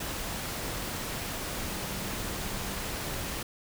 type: tone in noise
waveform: sine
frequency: 196 Hz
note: G3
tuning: in tune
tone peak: -43 dBFS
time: 1.59-2.82 s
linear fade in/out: 5 ms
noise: pink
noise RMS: -35 dBFS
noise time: 0-3.43 s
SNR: -11 dB
effects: none